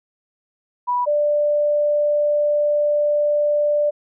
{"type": "tone pair in turn", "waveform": "sine", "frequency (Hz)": [981, 590.3], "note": ["B5", "D5"], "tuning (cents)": [-12, 9], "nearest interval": "major sixth", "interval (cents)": 879, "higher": "first", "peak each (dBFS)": [-17, -15], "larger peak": "second", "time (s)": [[0.87, 1.06], [1.06, 3.91]], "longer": "second", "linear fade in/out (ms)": 20, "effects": []}